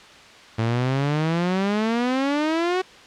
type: exponential sweep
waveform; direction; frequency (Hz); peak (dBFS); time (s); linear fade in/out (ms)
sawtooth; up; 110 to 377.2; -16; 0.58-2.82; 10
effects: white hiss -45 dBFS RMS until 3.06 s + low-pass 4000 Hz 12 dB/octave